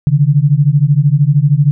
sine beating tone pair, 138.3 / 151.3 Hz, C#3 / D#3, -4 / -48 cents, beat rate 13 Hz, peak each -10 dBFS, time 0.07-1.71 s, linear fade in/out 0 ms, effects none

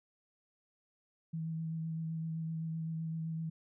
sine tone with vibrato, 161.7 Hz, E3, 33 cents flat, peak -35 dBFS, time 1.33-3.5 s, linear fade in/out 10 ms, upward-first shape sine, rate 7.8 Hz, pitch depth 16 cents each way, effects none

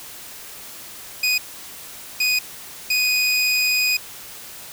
25% pulse tone bursts at uneven times, 2489 Hz, D#7, in tune, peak -13 dBFS, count 3, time 1.23-1.38 / 2.2-2.39 / 2.9-3.97 s, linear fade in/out 5 ms, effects white hiss -38 dBFS RMS until 4.72 s

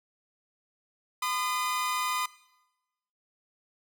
sawtooth tone pair together, 1014.1 / 1223 Hz, B5 / D#6, +46 / -30 cents, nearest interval minor third, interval 324 cents, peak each -27 dBFS, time 1.22-2.26 s, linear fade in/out 5 ms, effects noise-tail reverb RT60 1.0 s tail -20 dB re dry

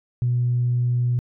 sine tone, 122.2 Hz, B2, 18 cents flat, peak -17 dBFS, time 0.22-1.19 s, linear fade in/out 0 ms, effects tanh soft clip ceiling -13 dBFS

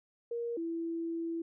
sine tone pair in turn, 470 / 332.3 Hz, A#4 / E4, +14 / +14 cents, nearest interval tritone, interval 600 cents, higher first, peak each -33 / -33 dBFS, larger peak neither, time 0.31-0.57 / 0.57-1.42 s, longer second, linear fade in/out 5 ms, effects none

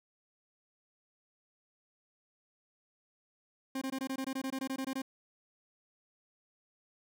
40% pulse tone bursts, 265.8 Hz, C4, 27 cents sharp, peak -33 dBFS, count 15, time 3.75-5.019 s, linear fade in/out 5 ms, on 65 ms, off 21 ms, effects none

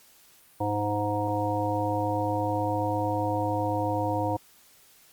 harmonic tone, 103.83 Hz, G#2, in tune, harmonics 1 / 3 / 5 / 7 / 9, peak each -31 / -31 / -31 / -31 / -31 dBFS, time 0.6-4.37 s, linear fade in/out 10 ms, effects white hiss -57 dBFS RMS until 5.12 s + Opus 48 kbps

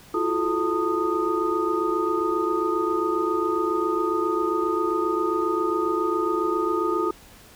sine tone cluster, 336.5 / 363.9 / 431.7 / 898 / 1238 Hz, E4 / F#4 / A4 / A5 / D#6, +36 / -29 / -33 / +35 / -9 cents, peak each -26 / -27 / -28 / -34 / -26 dBFS, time 0.14-7.11 s, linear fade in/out 5 ms, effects pink hiss -49 dBFS RMS until 7.55 s

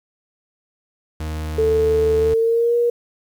40% pulse tone, 77.78 Hz, D#2, in tune, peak -23 dBFS, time 1.2-2.34 s, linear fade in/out 5 ms
sine tone with pitch glide, 440.9 to 475.3 Hz, A4 to A#4, +4 to +34 cents, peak -14 dBFS, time 1.58-2.9 s, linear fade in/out 5 ms, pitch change +130 cents, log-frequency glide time 2.19-2.76 s
effects 8-bit

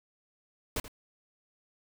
pink noise with echo, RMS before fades -32 dBFS, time 0.76-0.8 s, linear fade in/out 2 ms, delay 81 ms, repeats 1, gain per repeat -14 dB, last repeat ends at 0.881 s, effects none

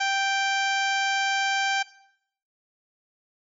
harmonic tone, 784 Hz, G5, in tune, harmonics 1 / 2 / 3 / 4 / 5 / 6 / 7 / 8 / 9, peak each -26 / -27 / -31 / -33 / -40 / -38 / -40 / -39 / -44 dBFS, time 0-1.83 s, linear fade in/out 10 ms, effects noise-tail reverb RT60 0.7 s tail -18 dB re dry

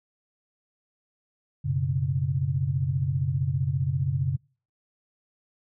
sine chord, F# suspended fourth, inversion none, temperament equal, 92.5 / 123.47 / 138.59 Hz, F#2 / B2 / C#3, 0 / 0 / 0 cents, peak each -30 / -29 / -25 dBFS, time 1.64-4.37 s, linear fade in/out 20 ms, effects noise-tail reverb RT60 0.4 s tail -26 dB re dry

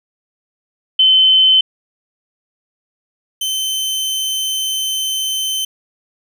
sine / sawtooth tone pair in turn, 3063 / 3079 Hz, G7 / G7, -41 / -32 cents, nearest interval unison, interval 9 cents, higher second, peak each -7 / -14 dBFS, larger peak first, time 0.99-1.61 / 3.41-5.65 s, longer second, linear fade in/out 5 ms, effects none

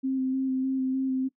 sine tone with vibrato, 262.9 Hz, C4, 8 cents sharp, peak -24 dBFS, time 0.03-1.29 s, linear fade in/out 20 ms, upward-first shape square, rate 3.3 Hz, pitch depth 14 cents each way, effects noise-tail reverb RT60 0.1 s tail -19 dB re dry

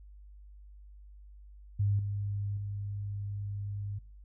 sine tone with level steps, 101.3 Hz, G#2, 43 cents flat, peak -25 / -31 / -34 dBFS, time 1.79-3.99 s, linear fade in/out 10 ms, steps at 1.99 / 2.57 s, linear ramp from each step 2 ms, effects noise-tail reverb RT60 0.4 s tail -25 dB re dry + added 50 Hz sine -49 dBFS peak until 4.24 s

